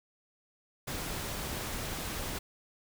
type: noise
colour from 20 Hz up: pink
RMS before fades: -37 dBFS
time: 0.87-2.39 s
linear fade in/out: 10 ms
effects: none